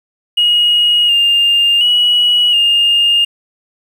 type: tone with pitch steps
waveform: triangle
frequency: 2887 / 2808 / 2922 / 2824 Hz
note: F#7 / F7 / F#7 / F7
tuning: -43 / +9 / -22 / +19 cents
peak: -5 dBFS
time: 0.37-3.25 s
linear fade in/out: 10 ms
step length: 720 ms
effects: tanh soft clip ceiling -5 dBFS + 7-bit